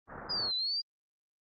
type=low-pass noise; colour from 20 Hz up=white; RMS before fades=-44 dBFS; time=0.07-0.52 s; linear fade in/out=50 ms; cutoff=1600 Hz; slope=48 dB/octave
type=linear two-way sweep; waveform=sine; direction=down then up; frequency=4996 to 3955 to 4825 Hz; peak=-30 dBFS; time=0.29-0.82 s; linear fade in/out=20 ms; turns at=0.55 s
effects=Opus 32 kbps